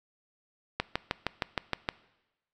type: click train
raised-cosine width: 0.3 ms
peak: -11 dBFS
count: 8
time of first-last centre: 0.8-1.889 s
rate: 6.43 Hz
effects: noise-tail reverb RT60 1.0 s tail -20 dB re dry